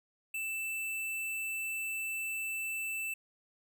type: tone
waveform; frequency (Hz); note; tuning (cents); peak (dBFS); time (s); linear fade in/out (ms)
square; 2651; E7; +9; -35; 0.34-3.14; 5
effects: none